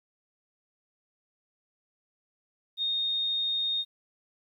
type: tone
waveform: sine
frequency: 3694 Hz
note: A#7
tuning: 16 cents flat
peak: -26 dBFS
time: 2.77-3.85 s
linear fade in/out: 50 ms
effects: 11-bit